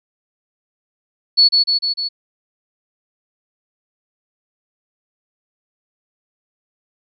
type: tone with echo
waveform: sine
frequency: 4415 Hz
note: C#8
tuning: 8 cents flat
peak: -7 dBFS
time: 1.37-1.49 s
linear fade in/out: 20 ms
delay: 150 ms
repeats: 4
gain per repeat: -3 dB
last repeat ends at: 2.09 s
effects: none